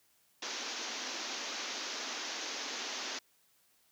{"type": "band-pass noise", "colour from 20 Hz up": "white", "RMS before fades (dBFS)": -40, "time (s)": [0.42, 3.19], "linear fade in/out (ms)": 5, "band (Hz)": [220, 6600], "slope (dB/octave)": 96, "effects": ["white hiss -70 dBFS RMS until 3.91 s", "high-pass 60 Hz 12 dB/octave"]}